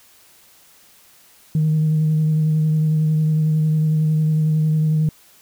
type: tone with vibrato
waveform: sine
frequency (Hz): 155.56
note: D#3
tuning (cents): 0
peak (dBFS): -13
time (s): 1.55-5.09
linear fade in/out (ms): 2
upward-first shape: sine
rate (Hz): 11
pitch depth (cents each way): 18
effects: tanh soft clip ceiling -11 dBFS + white hiss -51 dBFS RMS until 5.41 s